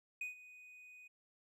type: tone with ADSR envelope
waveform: triangle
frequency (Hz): 2489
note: D#7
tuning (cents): 0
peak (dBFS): -36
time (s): 0.21-1.08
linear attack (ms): 4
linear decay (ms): 130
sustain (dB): -17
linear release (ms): 11
effects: none